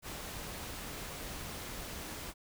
pink noise, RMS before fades -43 dBFS, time 0.02-2.34 s, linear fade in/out 50 ms, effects none

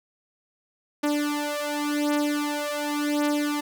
sawtooth beating tone pair, 293.7 / 294.6 Hz, D4 / D4, 0 / +6 cents, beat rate 0.9 Hz, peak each -23 dBFS, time 1.03-3.61 s, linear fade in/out 10 ms, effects none

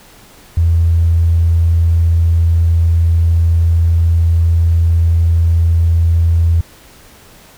triangle tone, 83.4 Hz, E2, 21 cents sharp, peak -4 dBFS, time 0.57-6.61 s, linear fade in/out 5 ms, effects tanh soft clip ceiling -6 dBFS + pink hiss -42 dBFS RMS until 7.57 s

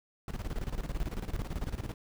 brown noise with tremolo, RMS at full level -33 dBFS, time 0.28-1.94 s, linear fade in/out 2 ms, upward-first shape square, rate 18 Hz, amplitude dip 75%, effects none

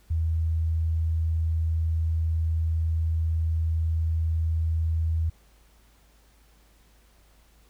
sine tone, 81 Hz, E2, 30 cents flat, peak -22 dBFS, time 0.1-5.3 s, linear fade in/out 10 ms, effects added 53 Hz sine -57 dBFS peak until 7.69 s + pink hiss -62 dBFS RMS until 7.69 s

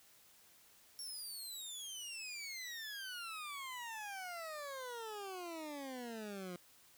20% pulse exponential sweep, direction down, 5560 to 174.61 Hz, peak -39 dBFS, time 0.99-6.56 s, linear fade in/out 0 ms, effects white hiss -65 dBFS RMS until 6.97 s

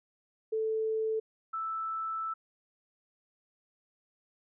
sine tone pair in turn, 440 / 1318.5 Hz, A4 / E6, 0 / 0 cents, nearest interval octave + perfect fifth, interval 1900 cents, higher second, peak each -28 / -32 dBFS, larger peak first, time 0.52-1.2 / 1.53-2.34 s, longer second, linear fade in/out 10 ms, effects none

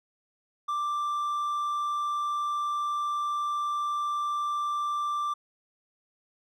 triangle tone, 1178 Hz, D6, 5 cents sharp, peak -25 dBFS, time 0.68-5.34 s, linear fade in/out 10 ms, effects none

